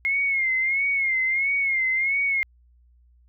sine tone with vibrato, 2146 Hz, C7, 43 cents sharp, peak -20 dBFS, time 0.05-2.43 s, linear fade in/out 0 ms, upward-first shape sine, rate 1.5 Hz, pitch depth 76 cents each way, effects added 60 Hz sine -54 dBFS peak until 3.28 s

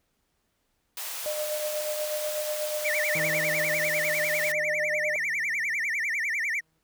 white high-pass noise, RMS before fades -35 dBFS, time 0.97-4.52 s, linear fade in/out 2 ms, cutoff 520 Hz, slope 24 dB/octave
sine tone with tremolo, 606 Hz, D#5, 46 cents flat, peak -27 dBFS, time 1.26-5.16 s, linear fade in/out 0 ms, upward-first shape sine, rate 8.2 Hz, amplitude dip 45%
triangle tone with vibrato, 2046 Hz, C7, 39 cents flat, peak -24 dBFS, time 2.84-6.61 s, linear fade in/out 20 ms, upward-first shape sine, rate 10 Hz, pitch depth 250 cents each way
sawtooth tone with exponential decay, 159.5 Hz, D#3, 43 cents sharp, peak -29 dBFS, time 3.15-6.79 s, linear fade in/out 5 ms, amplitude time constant 790 ms
effects pink hiss -74 dBFS RMS until 6.83 s

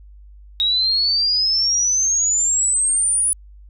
sine exponential sweep, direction up, 3778 to 9956 Hz, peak -15 dBFS, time 0.6-3.33 s, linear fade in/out 0 ms, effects added 50 Hz sine -40 dBFS peak until 3.69 s

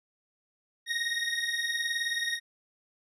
25% pulse beating tone pair, 1859 / 1878 Hz, A#6 / A#6, -5 / +12 cents, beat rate 19 Hz, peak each -28 dBFS, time 0.86-2.4 s, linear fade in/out 50 ms, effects low-pass 9000 Hz 12 dB/octave

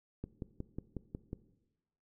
click train, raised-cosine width 3 ms, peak -26 dBFS, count 7, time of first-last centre 0.24-1.331 s, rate 5.5 Hz, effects noise-tail reverb RT60 1.0 s tail -17 dB re dry

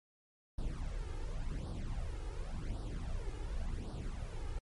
brown noise with flanger, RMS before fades -39 dBFS, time 0.58-4.59 s, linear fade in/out 5 ms, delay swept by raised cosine 0.21 to 2.41 ms, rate 0.9 Hz, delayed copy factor +0.75, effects MP3 48 kbps

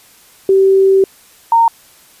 sine tone pair in turn, 386.1 / 920.3 Hz, G4 / A#5, -26 / -22 cents, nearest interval octave + minor third, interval 1504 cents, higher second, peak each -6 dBFS, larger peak neither, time 0.49-1.04 / 1.52-1.68 s, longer first, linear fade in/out 2 ms, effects white hiss -45 dBFS RMS until 2.2 s + resampled to 32000 Hz

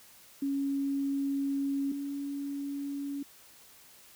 sine tone pair in turn, 277.2 / 281.6 Hz, C#4 / C#4, 0 / +27 cents, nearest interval unison, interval 27 cents, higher second, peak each -28 / -33 dBFS, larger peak first, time 0.42-1.92 / 1.92-3.23 s, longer first, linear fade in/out 5 ms, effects white hiss -56 dBFS RMS until 4.15 s

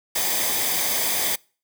white noise with comb filter, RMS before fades -23 dBFS, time 0.15-1.36 s, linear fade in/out 10 ms, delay 0.72 ms, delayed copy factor -0.6, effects noise-tail reverb RT60 0.4 s tail -26 dB re dry

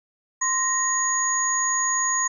sine tone cluster, 1048 / 1871 / 6720 Hz, C6 / A#6 / G#8, +2 / +6 / +19 cents, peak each -26 / -28 / -22 dBFS, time 0.41-2.28 s, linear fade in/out 10 ms, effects none

